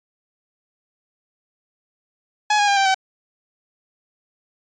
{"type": "tone with pitch steps", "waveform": "sawtooth", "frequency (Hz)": [842, 821.8, 802.1, 782.9, 764.1], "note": ["G#5", "G#5", "G5", "G5", "G5"], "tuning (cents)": [24, -18, 40, -2, -44], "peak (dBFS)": -11, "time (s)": [2.5, 2.945], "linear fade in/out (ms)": 5, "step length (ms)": 89, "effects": ["resampled to 16000 Hz"]}